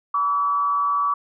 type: tone with frequency modulation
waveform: sine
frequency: 1144 Hz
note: D6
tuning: 46 cents flat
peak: -18 dBFS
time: 0.14-1.14 s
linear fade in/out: 5 ms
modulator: 165 Hz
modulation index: 0.39
effects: none